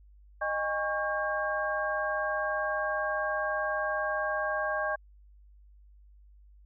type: tone cluster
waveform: sine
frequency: 617 / 814 / 1109 / 1606 Hz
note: D#5 / G#5 / C#6 / G6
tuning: -15 / -35 / 0 / +41 cents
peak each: -32 / -36 / -35 / -32 dBFS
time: 0.41-4.96 s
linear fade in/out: 10 ms
effects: added 50 Hz sine -53 dBFS peak until 6.65 s